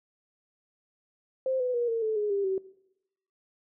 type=tone with pitch steps; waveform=sine; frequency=523.3 / 500.2 / 478.2 / 457.1 / 437 / 417.7 / 399.3 / 381.8 Hz; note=C5 / B4 / A#4 / A#4 / A4 / G#4 / G4 / G4; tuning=0 / +22 / +44 / -34 / -12 / +10 / +32 / -46 cents; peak=-25 dBFS; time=1.46-2.58 s; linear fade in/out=2 ms; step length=140 ms; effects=noise-tail reverb RT60 0.8 s tail -19 dB re dry